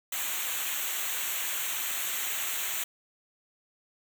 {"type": "noise with comb filter", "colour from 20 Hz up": "white", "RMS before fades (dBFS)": -32, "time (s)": [0.12, 2.84], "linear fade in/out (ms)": 5, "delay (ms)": 0.2, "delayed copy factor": -0.85, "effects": []}